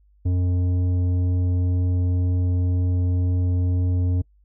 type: tone with tanh clipping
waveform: triangle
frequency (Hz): 89.8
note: F2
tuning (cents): +49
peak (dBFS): -20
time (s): 0.25-4.22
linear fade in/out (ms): 10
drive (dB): 14
effects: noise-tail reverb RT60 0.1 s tail -22 dB re dry + added 50 Hz sine -54 dBFS peak until 4.44 s